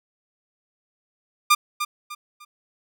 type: tone with echo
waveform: sawtooth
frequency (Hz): 1200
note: D6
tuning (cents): +37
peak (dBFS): -9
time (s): 1.5-1.55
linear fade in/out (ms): 10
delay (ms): 300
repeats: 3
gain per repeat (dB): -10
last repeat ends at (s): 2.45
effects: none